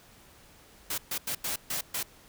white noise bursts at uneven times, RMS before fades -32 dBFS, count 6, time 0.9-0.98 / 1.11-1.18 / 1.27-1.35 / 1.44-1.56 / 1.7-1.81 / 1.94-2.03 s, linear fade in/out 5 ms, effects pink hiss -56 dBFS RMS until 2.28 s

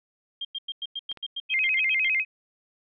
sine tone bursts, 3200 Hz, G7, 35 cents sharp, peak -29 dBFS, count 13, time 0.41-2.081 s, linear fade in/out 5 ms, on 39 ms, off 97 ms
clicks, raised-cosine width 0.3 ms, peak -28 dBFS, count 2, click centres 1.116 / 1.173 s
sine tone with vibrato, 2309 Hz, D7, 30 cents flat, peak -21 dBFS, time 1.49-2.25 s, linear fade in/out 50 ms, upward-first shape square, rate 9.9 Hz, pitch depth 160 cents each way
effects none

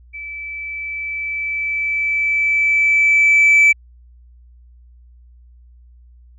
sine tone with level ramp, 2313 Hz, D7, 27 cents flat, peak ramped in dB -28 to -5 dBFS, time 0.13-3.73 s, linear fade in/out 20 ms, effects tanh soft clip ceiling -6 dBFS + added 60 Hz sine -43 dBFS peak until 6.38 s

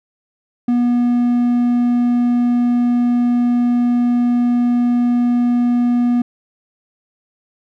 triangle tone, 242.1 Hz, B3, 34 cents flat, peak -10 dBFS, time 0.68-6.22 s, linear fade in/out 5 ms, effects none

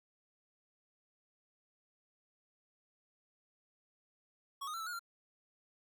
square tone with pitch steps, 1112 / 1239 / 1345 / 1313 / 1439 / 1378 Hz, C#6 / D#6 / E6 / E6 / F#6 / F6, +5 / -8 / +34 / -7 / -49 / -24 cents, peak -40 dBFS, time 4.61-4.994 s, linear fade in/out 10 ms, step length 64 ms, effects none

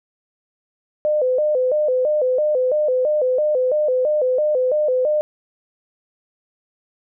sine tone with vibrato, 554.4 Hz, C#5, in tune, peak -15 dBFS, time 1.05-5.21 s, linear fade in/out 0 ms, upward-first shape square, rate 3 Hz, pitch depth 150 cents each way, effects none

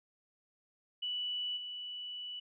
sine tone with level steps, 2960 Hz, F#7, in tune, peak -34 / -40 dBFS, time 1.02-2.4 s, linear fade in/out 10 ms, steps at 1.56 s, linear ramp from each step 20 ms, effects none

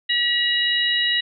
harmonic tone, 962 Hz, B5, 46 cents flat, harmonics 2 / 3 / 4, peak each -22 / -22 / -22 dBFS, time 0.09-1.21 s, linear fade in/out 10 ms, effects none

